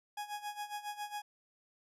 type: tone with tremolo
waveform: 40% pulse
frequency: 831 Hz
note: G#5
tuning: 1 cent sharp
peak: -36 dBFS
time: 0.17-1.22 s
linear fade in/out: 5 ms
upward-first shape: sine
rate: 7.3 Hz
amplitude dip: 80%
effects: resampled to 32000 Hz